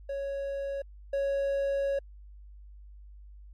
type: tone pair in turn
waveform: triangle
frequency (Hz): 554.4 / 554.4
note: C#5 / C#5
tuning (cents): 0 / 0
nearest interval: unison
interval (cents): 0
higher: neither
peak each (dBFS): -29 / -24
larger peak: second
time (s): 0.09-0.82 / 1.13-1.99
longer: second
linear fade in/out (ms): 5
effects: added 50 Hz sine -46 dBFS peak until 3.53 s + MP3 64 kbps